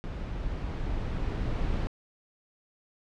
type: noise with level ramp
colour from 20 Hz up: brown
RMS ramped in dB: -35 to -28 dBFS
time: 0.04-1.87 s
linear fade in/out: 0 ms
effects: low-pass 4000 Hz 12 dB/octave